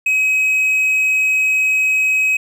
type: tone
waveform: triangle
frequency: 2542 Hz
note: D#7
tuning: 36 cents sharp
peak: -11 dBFS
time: 0.06-2.37 s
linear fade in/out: 5 ms
effects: none